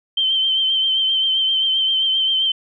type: tone with vibrato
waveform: sine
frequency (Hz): 3113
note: G7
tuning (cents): -13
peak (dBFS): -15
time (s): 0.17-2.52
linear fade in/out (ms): 5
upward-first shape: sine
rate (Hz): 7.6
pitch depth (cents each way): 31
effects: none